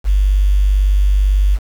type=tone with quantisation; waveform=sine; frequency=49 Hz; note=G1; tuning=in tune; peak=-9 dBFS; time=0.04-1.59 s; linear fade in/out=50 ms; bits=6; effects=none